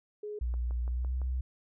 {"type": "tone", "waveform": "sine", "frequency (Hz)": 419, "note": "G#4", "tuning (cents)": 15, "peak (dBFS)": -36, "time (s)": [0.23, 0.39], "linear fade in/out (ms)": 5}
{"type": "tone with pitch glide", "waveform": "sine", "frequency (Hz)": [60, 63.57], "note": ["B1", "C2"], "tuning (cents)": [-49, -49], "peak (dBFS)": -29, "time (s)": [0.41, 1.41], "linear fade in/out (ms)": 5, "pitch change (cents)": 100, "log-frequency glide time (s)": [0.85, 1.14]}
{"type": "click train", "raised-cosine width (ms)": 1, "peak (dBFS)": -36, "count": 5, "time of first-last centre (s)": [0.54, 1.217], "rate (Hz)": 5.91}
{"effects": []}